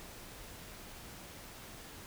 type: silence
effects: pink hiss -50 dBFS RMS until 2.06 s